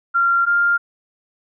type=tone pair in turn; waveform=sine; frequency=1381 / 1399.5 Hz; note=F6 / F6; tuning=-20 / +3 cents; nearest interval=unison; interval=23 cents; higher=second; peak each=-13 dBFS; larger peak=neither; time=0.14-0.46 / 0.46-0.78 s; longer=neither; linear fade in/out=20 ms; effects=none